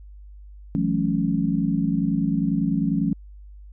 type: chord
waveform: sine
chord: F# minor seventh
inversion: third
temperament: equal with one note detuned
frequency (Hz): 164.81 / 185 / 215 / 277.2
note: E3 / F#3 / A3 / C#4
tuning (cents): 0 / 0 / -40 / 0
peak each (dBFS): -25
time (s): 0.75-3.13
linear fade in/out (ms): 0
effects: added 50 Hz sine -40 dBFS peak until 3.72 s